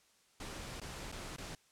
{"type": "noise with dropouts", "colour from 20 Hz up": "pink", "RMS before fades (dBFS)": -45, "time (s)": [0.4, 1.55], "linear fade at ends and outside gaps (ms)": 2, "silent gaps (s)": [[0.8, 0.815], [1.117, 1.124], [1.363, 1.382]], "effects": ["white hiss -69 dBFS RMS until 1.71 s", "low-pass 9000 Hz 12 dB/octave"]}